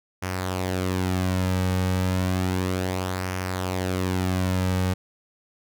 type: tone with flanger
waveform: sawtooth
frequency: 92.4 Hz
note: F#2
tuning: 2 cents flat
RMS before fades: -25 dBFS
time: 0.22-4.94 s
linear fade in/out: 10 ms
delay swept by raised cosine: 0.25 to 2.95 ms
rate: 0.32 Hz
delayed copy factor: -0.5
effects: none